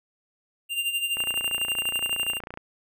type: tone with tremolo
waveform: square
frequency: 2789 Hz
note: F7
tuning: 3 cents flat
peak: -23 dBFS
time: 0.69-2.4 s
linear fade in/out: 50 ms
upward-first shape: sine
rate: 12 Hz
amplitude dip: 65%
type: click train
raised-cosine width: 0.5 ms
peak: -21 dBFS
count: 42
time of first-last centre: 1.17-2.574 s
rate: 29.2 Hz
effects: none